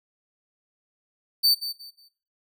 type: tone with echo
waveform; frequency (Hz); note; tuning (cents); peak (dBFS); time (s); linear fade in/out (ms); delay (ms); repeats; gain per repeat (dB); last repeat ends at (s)
45% pulse; 4567; D8; -49; -16; 1.43-1.55; 20; 180; 3; -12; 2.09
effects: noise-tail reverb RT60 0.5 s tail -18 dB re dry